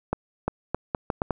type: accelerating click train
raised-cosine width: 1 ms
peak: -10 dBFS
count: 7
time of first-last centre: 0.13-1.307 s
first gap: 350 ms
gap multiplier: 0.76
effects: none